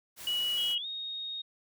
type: noise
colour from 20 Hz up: white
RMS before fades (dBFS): -44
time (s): 0.16-0.76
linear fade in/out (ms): 50
type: tone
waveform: sine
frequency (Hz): 2923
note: F#7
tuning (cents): -22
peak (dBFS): -28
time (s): 0.27-0.78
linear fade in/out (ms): 2
type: tone with pitch glide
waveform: sine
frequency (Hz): 3264 to 3728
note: G#7 to A#7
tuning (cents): -31 to -1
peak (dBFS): -35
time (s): 0.57-1.42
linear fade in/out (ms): 10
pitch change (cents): +230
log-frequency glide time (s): 0.79-0.86
effects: none